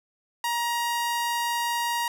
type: tone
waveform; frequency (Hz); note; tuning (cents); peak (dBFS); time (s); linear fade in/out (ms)
sawtooth; 945; A#5; +23; -21; 0.44-2.08; 2
effects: none